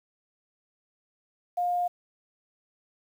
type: tone with quantisation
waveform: sine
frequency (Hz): 709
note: F5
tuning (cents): +26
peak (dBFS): -24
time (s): 1.57-1.88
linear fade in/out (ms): 10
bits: 9
effects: none